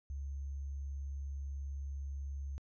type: tone with sample-and-hold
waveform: sine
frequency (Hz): 69.3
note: C#2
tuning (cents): 0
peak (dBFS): -38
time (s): 0.1-2.58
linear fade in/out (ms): 0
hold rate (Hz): 6300
effects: resampled to 16000 Hz